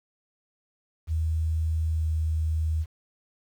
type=tone with pitch glide; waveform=sine; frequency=79.9 to 79.21 Hz; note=D#2 to D#2; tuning=+47 to +32 cents; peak=-23 dBFS; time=1.07-2.86 s; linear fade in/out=50 ms; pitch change=-15 cents; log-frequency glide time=1.91-2.09 s; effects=9-bit